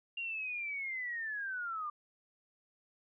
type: linear sweep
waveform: sine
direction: down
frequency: 2794 to 1178 Hz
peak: -36 dBFS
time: 0.17-1.9 s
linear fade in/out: 5 ms
effects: none